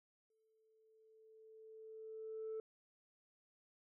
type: tone with exponential growth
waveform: sine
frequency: 440 Hz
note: A4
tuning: in tune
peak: -39 dBFS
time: 0.3-2.6 s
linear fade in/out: 2 ms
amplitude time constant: 500 ms
effects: tanh soft clip ceiling -39 dBFS